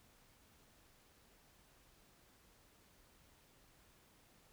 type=silence; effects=pink hiss -68 dBFS RMS until 4.52 s